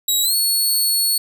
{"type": "tone with pitch glide", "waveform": "15% pulse", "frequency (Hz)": [3851, 4398], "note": ["B7", "C#8"], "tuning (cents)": [-44, -14], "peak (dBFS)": -9, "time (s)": [0.08, 1.18], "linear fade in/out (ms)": 5, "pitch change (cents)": 230, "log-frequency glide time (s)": [0.22, 0.35], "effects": []}